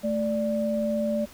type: tone pair together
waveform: sine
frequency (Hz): 220.1 / 587.3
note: A3 / D5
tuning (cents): +1 / 0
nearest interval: octave + perfect fourth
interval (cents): 1699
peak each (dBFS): -26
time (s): 0.03-1.26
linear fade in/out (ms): 20
effects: pink hiss -49 dBFS RMS until 1.33 s